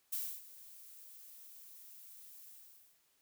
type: noise with ADSR envelope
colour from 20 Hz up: violet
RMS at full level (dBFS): -37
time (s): 0.12-3.02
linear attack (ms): 11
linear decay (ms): 280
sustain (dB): -18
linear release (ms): 540
effects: white hiss -74 dBFS RMS until 3.21 s